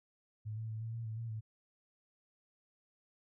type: tone with pitch steps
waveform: sine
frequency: 107.6 / 111.5 / 109.8 / 113.2 / 115.3 / 110.1 / 115.3 / 109.7 Hz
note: A2 / A2 / A2 / A2 / A#2 / A2 / A#2 / A2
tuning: -38 / +23 / -3 / +50 / -19 / +2 / -19 / -5 cents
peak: -38 dBFS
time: 0.45-1.41 s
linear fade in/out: 20 ms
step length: 120 ms
effects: none